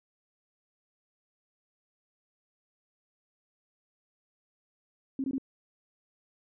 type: tone bursts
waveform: sine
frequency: 267.9 Hz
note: C4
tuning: 41 cents sharp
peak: -28 dBFS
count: 3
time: 5.19-5.382 s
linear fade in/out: 2 ms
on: 50 ms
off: 21 ms
effects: none